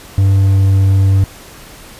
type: tone with pitch glide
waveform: triangle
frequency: 97.6 to 96.98 Hz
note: G2 to G2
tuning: -7 to -18 cents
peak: -5 dBFS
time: 0.18-1.24 s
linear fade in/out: 0 ms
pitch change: -11 cents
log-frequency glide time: 0.32-0.68 s
effects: pink hiss -36 dBFS RMS until 1.99 s + resampled to 32000 Hz